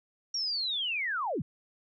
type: linear sweep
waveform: sine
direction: down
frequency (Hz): 5660 to 95.3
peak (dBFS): -29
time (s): 0.34-1.42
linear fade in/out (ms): 5
effects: none